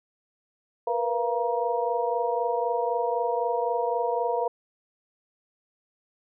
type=tone cluster; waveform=sine; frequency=469.5 / 493.4 / 689 / 946 Hz; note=A#4 / B4 / F5 / A#5; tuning=+12 / -2 / -24 / +25 cents; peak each=-29 dBFS; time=0.87-4.48 s; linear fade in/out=5 ms; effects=none